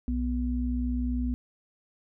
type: tone pair together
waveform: sine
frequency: 61.78 / 246.9 Hz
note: B1 / B3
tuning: +1 / 0 cents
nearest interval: 2 octaves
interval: 2399 cents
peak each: -28 / -29 dBFS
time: 0.08-1.34 s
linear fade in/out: 0 ms
effects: none